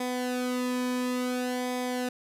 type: tone with flanger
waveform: sawtooth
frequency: 250 Hz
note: B3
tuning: 21 cents sharp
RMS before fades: -30 dBFS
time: 0-2.09 s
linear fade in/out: 5 ms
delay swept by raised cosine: 0.7 to 1.45 ms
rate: 0.57 Hz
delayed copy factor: -0.7
effects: resampled to 32000 Hz + 10-bit